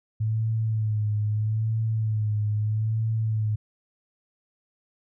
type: tone with vibrato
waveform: sine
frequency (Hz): 108.4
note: A2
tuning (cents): -25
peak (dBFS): -22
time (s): 0.2-3.56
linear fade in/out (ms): 10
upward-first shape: sine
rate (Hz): 0.78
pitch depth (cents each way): 50
effects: none